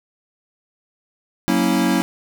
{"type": "chord", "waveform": "square", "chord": "F# dominant seventh", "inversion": "none", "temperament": "equal with one note detuned", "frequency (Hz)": [185, 233.1, 277.2, 326.8], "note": ["F#3", "A#3", "C#4", "E4"], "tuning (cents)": [0, 0, 0, -15], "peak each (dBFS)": -22, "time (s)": [1.48, 2.02], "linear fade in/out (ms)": 0, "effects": []}